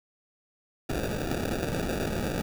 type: noise with sample-and-hold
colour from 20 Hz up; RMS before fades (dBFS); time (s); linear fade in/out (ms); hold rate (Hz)
white; -30; 0.89-2.42; 5; 1050
effects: none